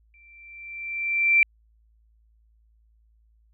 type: tone with exponential growth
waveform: sine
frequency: 2349 Hz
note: D7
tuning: in tune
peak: -13 dBFS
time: 0.14-1.43 s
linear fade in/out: 1 ms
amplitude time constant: 280 ms
effects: added 55 Hz sine -58 dBFS peak until 3.53 s